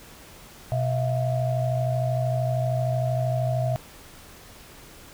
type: tone cluster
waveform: sine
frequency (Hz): 125.2 / 644 / 697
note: B2 / E5 / F5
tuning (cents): +24 / -41 / -4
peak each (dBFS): -23 / -28 / -32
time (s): 0.72-3.76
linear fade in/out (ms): 0
effects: pink hiss -47 dBFS RMS until 5.13 s